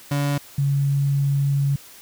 35% pulse / sine tone pair in turn, 143.1 / 139.91 Hz, D3 / C#3, -45 / +16 cents, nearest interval unison, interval 39 cents, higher first, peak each -18 / -17 dBFS, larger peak second, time 0.11-0.38 / 0.58-1.76 s, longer second, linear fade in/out 5 ms, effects white hiss -45 dBFS RMS until 2.01 s

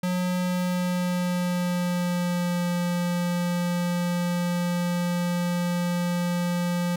square tone with pitch glide, 180.6 to 175.46 Hz, F#3 to F3, -42 to +8 cents, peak -24 dBFS, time 0.03-6.96 s, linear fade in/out 5 ms, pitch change -50 cents, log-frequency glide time 0.4-2.68 s, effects none

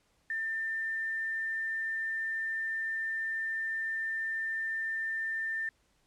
sine tone with quantisation, 1793 Hz, A6, 32 cents sharp, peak -31 dBFS, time 0.3-5.69 s, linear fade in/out 2 ms, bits 10, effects pink hiss -71 dBFS RMS until 6.06 s + low-pass 10000 Hz 12 dB/octave

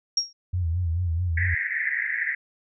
sine tone with exponential decay, 5588 Hz, F8, in tune, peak -16 dBFS, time 0.17-0.33 s, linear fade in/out 5 ms, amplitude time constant 34 ms
sine tone with vibrato, 86 Hz, F2, 26 cents flat, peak -22 dBFS, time 0.53-1.55 s, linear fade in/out 10 ms, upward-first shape sine, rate 4.6 Hz, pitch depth 100 cents each way
pink band-pass noise, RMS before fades -27 dBFS, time 1.37-2.35 s, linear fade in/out 5 ms, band 1700 to 2100 Hz, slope 96 dB/octave
effects none

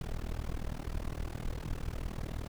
brown noise with amplitude modulation, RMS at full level -33 dBFS, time 0.01-2.48 s, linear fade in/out 2 ms, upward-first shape sine, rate 39.6 Hz, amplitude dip 95%, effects none

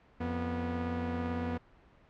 sawtooth tone pair together, 87.31 / 244 Hz, F2 / B3, 0 / -21 cents, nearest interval octave + tritone, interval 1779 cents, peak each -32 / -30 dBFS, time 0.2-1.58 s, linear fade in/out 10 ms, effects pink hiss -61 dBFS RMS until 2.09 s + low-pass 2000 Hz 12 dB/octave

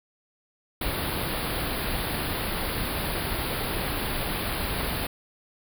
pink band-stop noise, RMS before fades -29 dBFS, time 0.81-5.07 s, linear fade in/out 5 ms, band 4800 to 9600 Hz, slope 96 dB/octave, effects none

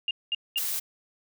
sine tone bursts, 2817 Hz, F7, 14 cents sharp, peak -24 dBFS, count 3, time 0.08-0.587 s, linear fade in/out 2 ms, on 29 ms, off 210 ms
blue noise, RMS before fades -30 dBFS, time 0.57-0.8 s, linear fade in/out 10 ms
effects none

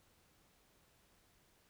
silence, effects pink hiss -71 dBFS RMS until 1.69 s

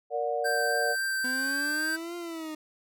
sine chord, Bb augmented, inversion none, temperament just, 466.2 / 582.7 / 728.4 Hz, Bb4 / D5 / F#5, 0 / -14 / -27 cents, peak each -31 dBFS, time 0.1-0.96 s, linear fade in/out 50 ms
square tone with vibrato, 1565 Hz, G6, 3 cents flat, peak -28 dBFS, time 0.44-1.97 s, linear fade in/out 20 ms, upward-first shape sine, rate 3.7 Hz, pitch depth 9 cents each way
40% pulse exponential two-way sweep, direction up then down, 250 to 349.2 to 306.5 Hz, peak -34 dBFS, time 1.24-2.55 s, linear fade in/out 5 ms, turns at 2.16 s
effects none

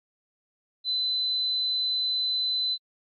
sine tone, 4025 Hz, B7, 32 cents sharp, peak -24 dBFS, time 0.84-2.78 s, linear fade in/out 50 ms, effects AAC 32 kbps

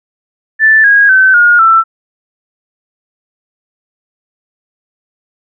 sine tone with pitch steps, 1760 / 1642.1 / 1532.2 / 1429.6 / 1333.8 Hz, A6 / G#6 / G6 / F6 / E6, 0 / -20 / -40 / +40 / +20 cents, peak -3 dBFS, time 0.59-1.84 s, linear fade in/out 50 ms, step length 250 ms, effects none

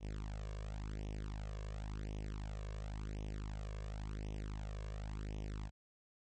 sawtooth tone with flanger, 51.91 Hz, G#1, in tune, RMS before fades -43 dBFS, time 0-5.71 s, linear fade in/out 50 ms, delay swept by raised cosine 0.33 to 1.83 ms, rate 0.93 Hz, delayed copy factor +0.95, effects MP3 32 kbps

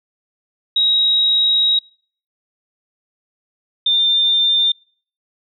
sine tone pair in turn, 3811 / 3597 Hz, A#7 / A7, +38 / +37 cents, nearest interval minor second, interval 101 cents, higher first, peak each -12 dBFS, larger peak neither, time 0.76-1.79 / 3.86-4.72 s, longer first, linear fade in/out 5 ms, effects noise-tail reverb RT60 0.5 s tail -26 dB re dry

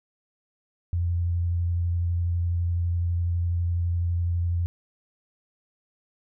sine tone with vibrato, 86.4 Hz, F2, 18 cents flat, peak -22 dBFS, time 0.93-4.66 s, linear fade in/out 0 ms, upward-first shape sine, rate 12 Hz, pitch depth 15 cents each way, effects none

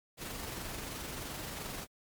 pink noise with amplitude modulation, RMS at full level -40 dBFS, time 0.17-1.87 s, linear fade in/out 50 ms, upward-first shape sine, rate 23 Hz, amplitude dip 30%, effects MP3 96 kbps

